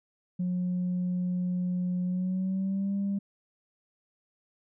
sine tone with pitch glide, 180 to 198.57 Hz, F#3 to G3, -47 to +23 cents, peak -25 dBFS, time 0.39-3.19 s, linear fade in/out 10 ms, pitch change +170 cents, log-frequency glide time 2.04-2.94 s, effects tanh soft clip ceiling -24 dBFS

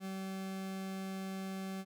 40% pulse tone, 191.4 Hz, G3, 41 cents flat, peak -38 dBFS, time 0-1.85 s, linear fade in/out 50 ms, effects none

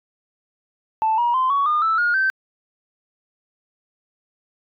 sine tone with pitch steps, 880 / 954.1 / 1034.5 / 1121.6 / 1216.1 / 1318.5 / 1429.6 / 1550 Hz, A5 / A#5 / C6 / C#6 / D#6 / E6 / F6 / G6, 0 / +40 / -20 / +20 / -40 / 0 / +40 / -20 cents, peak -15 dBFS, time 1.02-2.3 s, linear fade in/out 0 ms, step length 160 ms, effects tanh soft clip ceiling -12 dBFS

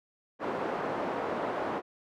pink band-pass noise, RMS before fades -33 dBFS, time 0.39-1.82 s, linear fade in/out 50 ms, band 370 to 1000 Hz, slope 12 dB/octave, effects none

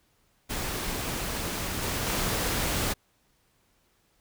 pink noise with level steps, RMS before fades -32 / -30 / -28 dBFS, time 0.49-2.94 s, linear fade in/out 20 ms, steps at 1.81 / 2.06 s, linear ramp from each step 20 ms, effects pink hiss -68 dBFS RMS until 4.2 s

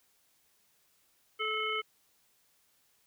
harmonic tone, 433.7 Hz, A4, 25 cents flat, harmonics 1 / 3 / 5 / 7, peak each -38 / -35 / -35 / -37 dBFS, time 1.39-1.82 s, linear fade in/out 20 ms, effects white hiss -70 dBFS RMS until 3.06 s

